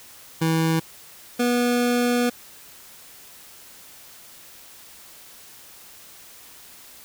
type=tone pair in turn; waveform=25% pulse; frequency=162.2 / 243 Hz; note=E3 / B3; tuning=-28 / -28 cents; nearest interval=perfect fifth; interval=700 cents; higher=second; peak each=-15 dBFS; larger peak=neither; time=0.41-0.8 / 1.39-2.3 s; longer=second; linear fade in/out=10 ms; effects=white hiss -46 dBFS RMS until 7.04 s